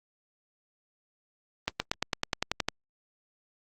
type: accelerating click train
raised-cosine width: 0.2 ms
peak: -9 dBFS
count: 11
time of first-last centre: 1.68-2.686 s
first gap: 120 ms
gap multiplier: 0.96
effects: Opus 32 kbps